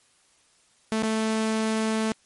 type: tone with dropouts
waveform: sawtooth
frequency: 220 Hz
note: A3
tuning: in tune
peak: -19 dBFS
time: 0.92-2.12 s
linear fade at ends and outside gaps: 0 ms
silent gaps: 1.023-1.032 s
effects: white hiss -62 dBFS RMS until 2.25 s + MP3 48 kbps